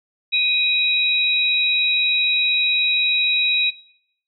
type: tone pair together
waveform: sine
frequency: 2489 / 3844 Hz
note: D#7 / B7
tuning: 0 / -48 cents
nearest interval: minor sixth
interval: 752 cents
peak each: -18 dBFS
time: 0.32-3.71 s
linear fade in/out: 20 ms
effects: noise-tail reverb RT60 0.7 s tail -20 dB re dry